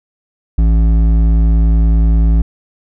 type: tone with hard clipping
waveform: triangle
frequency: 55.2 Hz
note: A1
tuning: 6 cents sharp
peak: -9 dBFS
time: 0.58-2.42 s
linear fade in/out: 5 ms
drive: 13 dB
effects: none